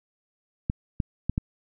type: clicks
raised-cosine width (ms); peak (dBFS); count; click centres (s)
5; -12; 4; 0.699 / 1.002 / 1.296 / 1.379
effects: none